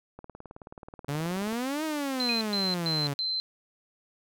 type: click train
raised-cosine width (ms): 1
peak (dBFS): -29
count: 26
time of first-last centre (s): 0.19-1.527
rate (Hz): 18.7
type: exponential two-way sweep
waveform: sawtooth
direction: up then down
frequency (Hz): 138.4 to 319.5 to 138.4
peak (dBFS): -25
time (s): 1.08-3.14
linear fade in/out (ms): 10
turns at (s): 1.84
type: tone bursts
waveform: sine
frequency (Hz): 4091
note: C8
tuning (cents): -40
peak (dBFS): -27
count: 4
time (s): 2.2-3.4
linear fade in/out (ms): 0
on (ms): 210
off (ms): 120
type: tone with exponential decay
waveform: sine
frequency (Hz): 2489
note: D#7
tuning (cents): 0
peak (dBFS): -26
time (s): 2.29-2.55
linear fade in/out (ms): 1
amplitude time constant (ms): 56
effects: none